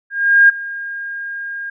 sine tone with ADSR envelope, 1617 Hz, G#6, 47 cents flat, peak -4 dBFS, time 0.1-1.7 s, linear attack 390 ms, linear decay 13 ms, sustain -19 dB, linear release 6 ms, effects none

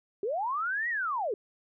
sine linear two-way sweep, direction up then down, 374 to 1957 to 374 Hz, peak -28 dBFS, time 0.23-1.34 s, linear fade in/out 2 ms, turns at 0.89 s, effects none

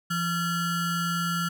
square ring-modulated tone, 770 Hz, G5, 31 cents flat, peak -23 dBFS, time 0.1-1.49 s, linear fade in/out 10 ms, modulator 599 Hz, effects none

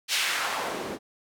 white noise with band-pass filter sweep, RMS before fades -29 dBFS, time 0.08-0.99 s, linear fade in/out 50 ms, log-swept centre 3600 to 260 Hz, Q 1.1, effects none

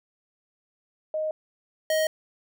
sine / square tone pair in turn, 622.3 / 627.7 Hz, D#5 / D#5, 0 / +15 cents, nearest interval unison, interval 15 cents, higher second, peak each -25 / -22 dBFS, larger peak second, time 1.14-1.31 / 1.9-2.07 s, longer neither, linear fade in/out 2 ms, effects none

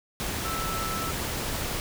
sine tone in noise, 1318.5 Hz, E6, in tune, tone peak -32 dBFS, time 0.45-1.11 s, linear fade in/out 0 ms, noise pink, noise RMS -31 dBFS, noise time 0.2-1.8 s, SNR -4 dB, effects none

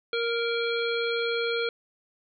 harmonic tone with a mistuned harmonic, 466.2 Hz, A#4, in tune, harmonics 1 / 3 / 5 / 7 / 9, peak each -27 / -32 / -34 / -35 / -37 dBFS, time 0.13-1.69 s, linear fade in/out 2 ms, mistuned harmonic 7, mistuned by +21 cents, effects none

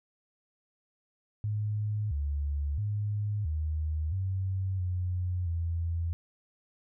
sine tone with pitch steps, 105.6 / 72 / 104.1 / 77.7 / 95 / 90.1 / 84.1 Hz, G#2 / D2 / G#2 / D#2 / F#2 / F#2 / E2, +29 / -34 / +5 / -2 / +46 / -45 / +35 cents, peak -28 dBFS, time 1.44-6.13 s, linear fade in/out 0 ms, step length 670 ms, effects none

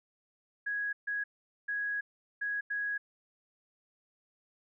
sine tone bursts at uneven times, 1661.2 Hz, G#6, in tune, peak -31 dBFS, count 5, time 0.66-0.93 / 1.07-1.24 / 1.68-2.01 / 2.41-2.61 / 2.7-2.98 s, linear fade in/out 10 ms, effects none

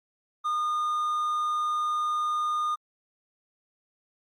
triangle tone, 1220 Hz, D#6, 34 cents flat, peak -23 dBFS, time 0.44-2.76 s, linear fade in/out 20 ms, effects Opus 48 kbps

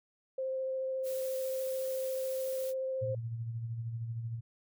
sine tone with vibrato, 525 Hz, C5, 6 cents sharp, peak -32 dBFS, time 0.38-3.15 s, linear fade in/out 5 ms, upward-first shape sine, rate 14 Hz, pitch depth 8 cents each way
blue noise, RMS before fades -46 dBFS, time 1.03-2.74 s, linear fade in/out 50 ms
sine tone with tremolo, 115.2 Hz, A#2, 20 cents flat, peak -33 dBFS, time 3.01-4.41 s, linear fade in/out 20 ms, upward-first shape sine, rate 13 Hz, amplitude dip 45%
effects none

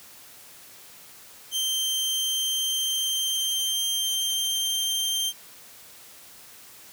sawtooth tone with pitch glide, 3136 to 3156 Hz, G7 to G7, 0 to +11 cents, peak -21 dBFS, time 1.51-5.33 s, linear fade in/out 50 ms, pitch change +11 cents, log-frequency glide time 1.87-4.73 s, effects white hiss -48 dBFS RMS until 6.92 s + high-pass 60 Hz 12 dB/octave

